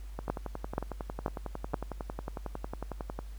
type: two click trains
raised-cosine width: 1 ms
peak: -15 / -22 dBFS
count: 4 / 34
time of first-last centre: 0.3-1.742 / 0.19-3.19 s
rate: 2.08 / 11 Hz
effects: added 50 Hz sine -40 dBFS peak until 3.38 s + pink hiss -60 dBFS RMS until 3.38 s